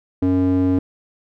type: tone with band-pass filter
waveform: square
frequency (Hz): 92.2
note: F#2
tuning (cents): -6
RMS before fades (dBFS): -17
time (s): 0.22-0.79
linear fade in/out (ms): 5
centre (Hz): 290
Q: 2.4
effects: none